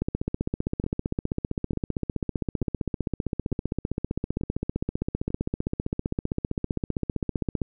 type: two click trains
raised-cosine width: 3 ms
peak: -13 / -18 dBFS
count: 118 / 6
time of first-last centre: 0.02-7.617 / 0.84-5.304 s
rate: 15.4 / 1.12 Hz
effects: none